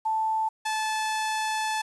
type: tone pair in turn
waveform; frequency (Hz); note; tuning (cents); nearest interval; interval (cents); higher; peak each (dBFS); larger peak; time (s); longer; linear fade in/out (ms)
sine / sawtooth; 880 / 869.4; A5 / A5; 0 / -21; unison; 21; first; -23 / -22; second; 0.05-0.49 / 0.65-1.82; second; 10
effects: resampled to 24000 Hz + 9-bit